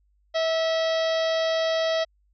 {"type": "harmonic tone with a mistuned harmonic", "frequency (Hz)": 648, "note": "E5", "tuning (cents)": -30, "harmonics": [1, 2, 3, 4, 5, 6, 7, 8, 9], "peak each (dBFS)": [-22, -35, -33, -42, -34, -36, -40, -39, -47], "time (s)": [0.34, 2.05], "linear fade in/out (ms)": 20, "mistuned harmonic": 2, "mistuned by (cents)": 21, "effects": ["added 50 Hz sine -62 dBFS peak until 2.33 s"]}